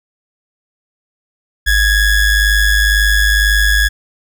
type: ring-modulated tone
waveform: square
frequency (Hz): 854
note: G#5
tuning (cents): +48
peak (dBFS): -7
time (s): 1.66-3.89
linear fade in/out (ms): 20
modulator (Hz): 803
effects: none